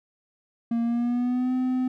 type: tone with pitch glide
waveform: triangle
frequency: 232.7 to 255.2 Hz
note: A#3 to C4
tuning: -3 to -43 cents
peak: -20 dBFS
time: 0.71-1.88 s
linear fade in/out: 5 ms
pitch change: +160 cents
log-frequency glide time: 0.82-1.53 s
effects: none